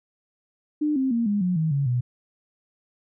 sine tone with pitch steps, 300.2 / 264.4 / 232.8 / 205 / 180.57 / 159.03 / 140.05 / 123.34 Hz, D4 / C4 / A#3 / G#3 / F#3 / D#3 / C#3 / B2, +38 / +18 / -2 / -22 / -42 / +38 / +18 / -2 cents, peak -20 dBFS, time 0.81-2.01 s, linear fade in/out 10 ms, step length 150 ms, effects none

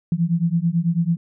sine beating tone pair, 164.4 / 173.5 Hz, E3 / F3, -4 / -11 cents, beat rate 9.1 Hz, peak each -20 dBFS, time 0.12-1.17 s, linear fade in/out 2 ms, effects none

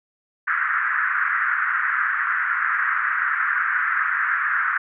pink band-pass noise, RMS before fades -22 dBFS, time 0.47-4.78 s, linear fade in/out 10 ms, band 1300 to 1800 Hz, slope 48 dB/octave, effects none

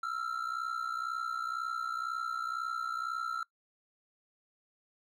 triangle ring-modulated tone, 1347 Hz, E6, 37 cents sharp, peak -28 dBFS, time 0.03-3.43 s, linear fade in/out 2 ms, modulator 31 Hz, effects noise-tail reverb RT60 0.1 s tail -21 dB re dry

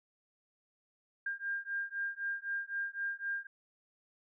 sine beating tone pair, 1601 / 1604.9 Hz, G6 / G6, +36 / +40 cents, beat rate 3.9 Hz, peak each -38 / -38 dBFS, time 1.26-3.47 s, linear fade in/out 5 ms, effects none

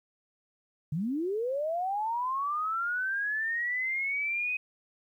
sine linear sweep, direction up, 137.9 to 2524 Hz, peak -28 dBFS, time 0.92-4.57 s, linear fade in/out 5 ms, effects 11-bit

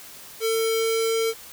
square tone with notch filter, 449.9 Hz, A4, 39 cents sharp, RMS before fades -23 dBFS, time 0.4-1.34 s, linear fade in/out 50 ms, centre 910 Hz, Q 0.69, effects white hiss -43 dBFS RMS until 1.52 s

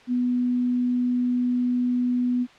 sine tone, 246.9 Hz, B3, in tune, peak -20 dBFS, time 0.07-2.47 s, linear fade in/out 50 ms, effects white hiss -50 dBFS RMS until 2.58 s + low-pass 3000 Hz 12 dB/octave

